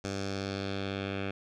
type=tone with low-pass filter sweep; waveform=10% pulse; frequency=98 Hz; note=G2; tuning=in tune; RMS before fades=-35 dBFS; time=0.04-1.31 s; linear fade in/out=5 ms; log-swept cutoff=6400 to 2700 Hz; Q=2.2; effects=none